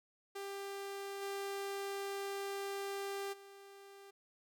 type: tone with level steps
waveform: sawtooth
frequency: 396.2 Hz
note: G4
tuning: 18 cents sharp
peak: -38 / -35 / -50 dBFS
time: 0.35-4.11 s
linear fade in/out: 10 ms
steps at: 1.21 / 3.32 s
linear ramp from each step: 20 ms
effects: none